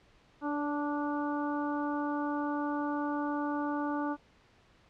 harmonic tone with a mistuned harmonic, 292.4 Hz, D4, 7 cents flat, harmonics 1 / 2 / 3 / 4 / 5, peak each -32 / -40 / -37 / -40 / -43 dBFS, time 0.41-4.17 s, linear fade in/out 50 ms, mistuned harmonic 2, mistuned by -15 cents, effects pink hiss -63 dBFS RMS until 4.89 s + low-pass 4000 Hz 12 dB/octave

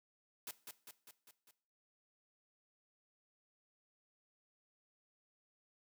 white noise with echo, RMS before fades -45 dBFS, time 0.47-0.51 s, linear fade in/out 2 ms, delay 200 ms, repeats 5, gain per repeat -4 dB, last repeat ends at 1.51 s, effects noise-tail reverb RT60 0.5 s tail -17 dB re dry + high-pass 200 Hz 12 dB/octave

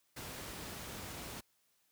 pink noise, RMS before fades -45 dBFS, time 0.16-1.41 s, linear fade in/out 10 ms, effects white hiss -75 dBFS RMS until 1.91 s + high-pass 60 Hz 12 dB/octave

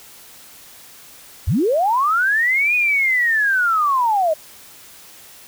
sine linear two-way sweep, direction up then down, 57.1 to 2489 to 601 Hz, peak -14 dBFS, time 1.47-4.34 s, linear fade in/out 10 ms, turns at 2.75 s, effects white hiss -43 dBFS RMS until 5.47 s

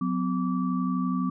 sine tone cluster, 182.7 / 254.7 / 1158 Hz, F#3 / C4 / D6, -22 / -46 / -25 cents, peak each -27 / -27 / -34 dBFS, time 0.01-1.3 s, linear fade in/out 5 ms, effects none

